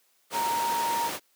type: tone in noise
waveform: sine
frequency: 932.3 Hz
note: A#5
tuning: in tune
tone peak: -25 dBFS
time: 0.32-1.11 s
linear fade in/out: 50 ms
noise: pink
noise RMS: -32 dBFS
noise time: 0.3-1.2 s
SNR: +4 dB
effects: white hiss -67 dBFS RMS until 1.35 s + high-pass 300 Hz 12 dB/octave